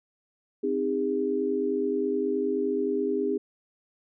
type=chord; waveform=sine; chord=Ab major; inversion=first; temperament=equal with one note detuned; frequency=261.6 / 311.1 / 404.9 Hz; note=C4 / Eb4 / Ab4; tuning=0 / 0 / -44 cents; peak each=-30 / -31 / -26 dBFS; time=0.63-3.38 s; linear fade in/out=10 ms; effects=none